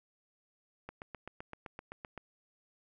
click train, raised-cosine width 0.5 ms, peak -28 dBFS, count 11, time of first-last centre 0.89-2.177 s, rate 7.77 Hz, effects none

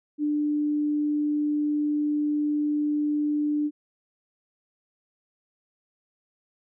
sine tone, 296.9 Hz, D4, 19 cents sharp, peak -22 dBFS, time 0.18-3.71 s, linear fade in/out 50 ms, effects none

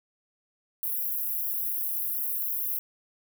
white high-pass noise, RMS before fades -30 dBFS, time 0.83-2.79 s, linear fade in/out 0 ms, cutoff 11000 Hz, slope 96 dB/octave, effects none

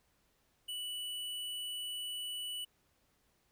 square tone, 2960 Hz, F#7, in tune, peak -39 dBFS, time 0.68-2.65 s, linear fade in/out 10 ms, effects pink hiss -74 dBFS RMS until 3.51 s

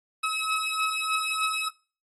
20% pulse beating tone pair, 1284 / 1287.3 Hz, E6 / E6, -46 / -41 cents, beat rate 3.3 Hz, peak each -24 dBFS, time 0.23-1.69 s, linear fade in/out 10 ms, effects noise-tail reverb RT60 0.4 s tail -22 dB re dry + AAC 32 kbps

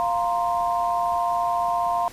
sine chord, F suspended fourth, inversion none, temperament equal, 698.5 / 932.3 / 1046.5 Hz, F5 / Bb5 / C6, 0 / 0 / 0 cents, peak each -23 / -26 / -26 dBFS, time 0-2.08 s, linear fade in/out 0 ms, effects pink hiss -44 dBFS RMS until 2.12 s + resampled to 32000 Hz

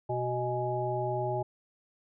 harmonic tone with a mistuned harmonic, 124.4 Hz, B2, 13 cents sharp, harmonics 1 / 3 / 5 / 7, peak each -34 / -34 / -34 / -34 dBFS, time 0.09-1.43 s, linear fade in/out 10 ms, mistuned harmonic 7, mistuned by -72 cents, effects none

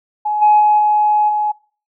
sine tone with level steps, 843 Hz, G#5, 26 cents sharp, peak -15 / -6 / -8 / -10 / -14 dBFS, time 0.25-1.52 s, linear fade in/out 10 ms, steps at 0.41 / 0.59 / 0.78 / 1.28 s, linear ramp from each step 20 ms, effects noise-tail reverb RT60 0.4 s tail -23 dB re dry + tanh soft clip ceiling -3 dBFS

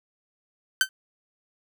sawtooth tone with exponential decay, 1541 Hz, G6, 30 cents flat, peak -9 dBFS, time 0.81-0.89 s, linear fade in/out 1 ms, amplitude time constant 16 ms, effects none

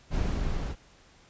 brown noise with level ramp, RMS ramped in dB -26 to -32 dBFS, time 0.1-0.76 s, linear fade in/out 50 ms, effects pink hiss -58 dBFS RMS until 1.29 s + resampled to 16000 Hz

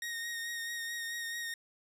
sawtooth tone with vibrato, 1862 Hz, A#6, 2 cents flat, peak -33 dBFS, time 0.02-1.54 s, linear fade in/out 2 ms, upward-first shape sine, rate 4.6 Hz, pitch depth 22 cents each way, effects resampled to 32000 Hz

